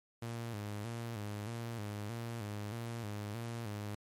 sawtooth tone with vibrato, 110 Hz, A2, in tune, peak -35 dBFS, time 0.22-3.95 s, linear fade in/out 5 ms, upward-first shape square, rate 1.6 Hz, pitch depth 100 cents each way, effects MP3 64 kbps

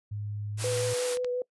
sine tone with pitch glide, 103.83 to 112.58 Hz, G#2 to A2, 0 to +40 cents, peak -32 dBFS, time 0.11-0.94 s, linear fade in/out 10 ms, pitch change +140 cents, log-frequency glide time 0.53-0.71 s
white high-pass noise, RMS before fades -33 dBFS, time 0.57-1.18 s, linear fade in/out 50 ms, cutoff 280 Hz, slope 96 dB/octave
sine tone with vibrato, 496.1 Hz, B4, 8 cents sharp, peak -27 dBFS, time 0.64-1.42 s, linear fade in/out 2 ms, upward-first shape triangle, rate 5.6 Hz, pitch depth 16 cents each way
clicks, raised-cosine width 0.2 ms, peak -22 dBFS, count 3, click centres 0.777 / 1.171 / 1.246 s
effects noise-tail reverb RT60 0.1 s tail -23 dB re dry + resampled to 24000 Hz

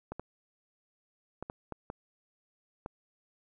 clicks, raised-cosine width 1 ms, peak -24 dBFS, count 7, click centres 0.12 / 0.196 / 1.426 / 1.499 / 1.723 / 1.901 / 2.861 s, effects none

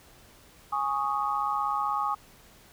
sine chord, Ab suspended fourth, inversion none, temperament equal, 830.6 / 1108.7 / 1244.5 Hz, Ab5 / Db6 / Eb6, 0 / 0 / 0 cents, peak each -30 dBFS, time 0.72-2.15 s, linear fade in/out 10 ms, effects pink hiss -55 dBFS RMS until 2.72 s

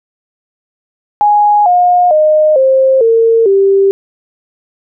sine tone with pitch steps, 830.6 / 714.8 / 615.1 / 529.3 / 455.5 / 392 Hz, G#5 / F5 / D#5 / C5 / A#4 / G4, 0 / +40 / -20 / +20 / -40 / 0 cents, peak -5 dBFS, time 1.21-3.91 s, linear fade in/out 0 ms, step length 450 ms, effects none

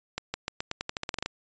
accelerating click train, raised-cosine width 0.2 ms, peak -13 dBFS, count 14, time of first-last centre 0.18-1.26 s, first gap 160 ms, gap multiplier 0.88, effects resampled to 16000 Hz

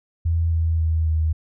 sine tone with pitch steps, 83 / 81.72 / 80.45 / 79.21 Hz, E2 / E2 / E2 / D#2, +12 / -14 / -42 / +32 cents, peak -17 dBFS, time 0.25-1.33 s, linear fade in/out 10 ms, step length 270 ms, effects none

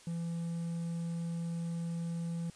triangle tone with quantisation, 168.4 Hz, E3, 37 cents sharp, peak -32 dBFS, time 0.07-2.5 s, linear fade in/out 2 ms, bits 10, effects white hiss -58 dBFS RMS until 2.55 s + resampled to 22050 Hz

